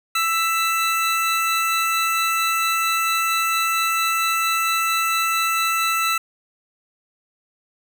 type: tone pair together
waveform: 25% pulse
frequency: 1324 / 1983.8 Hz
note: E6 / B6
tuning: +7 / +7 cents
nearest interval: perfect fifth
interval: 700 cents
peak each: -15 / -25 dBFS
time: 0.15-6.18 s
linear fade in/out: 5 ms
effects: none